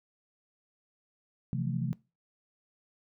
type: chord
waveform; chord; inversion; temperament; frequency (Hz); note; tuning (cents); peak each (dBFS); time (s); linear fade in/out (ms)
sine; F major seventh; second; equal with one note detuned; 130.81 / 164.81 / 177.97 / 220; C3 / E3 / F3 / A3; 0 / 0 / +33 / 0; -32 / -35 / -36 / -38; 1.53-1.93; 0
effects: noise-tail reverb RT60 0.3 s tail -23 dB re dry